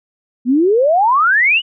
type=exponential sweep; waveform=sine; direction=up; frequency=233.1 to 3030 Hz; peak=-9 dBFS; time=0.45-1.62 s; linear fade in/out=50 ms; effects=none